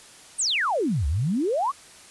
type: exponential two-way sweep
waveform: sine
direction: down then up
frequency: 9397 to 65.41 to 1203 Hz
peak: -21 dBFS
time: 0.38-1.72 s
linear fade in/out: 20 ms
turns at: 1.07 s
effects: white hiss -48 dBFS RMS until 2.1 s + resampled to 24000 Hz